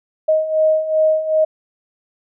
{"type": "beating tone pair", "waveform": "sine", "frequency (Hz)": [625, 627.6], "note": ["D#5", "D#5"], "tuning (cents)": [8, 15], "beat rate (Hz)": 2.6, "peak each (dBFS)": [-19, -14], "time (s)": [0.28, 1.45], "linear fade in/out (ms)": 10, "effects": []}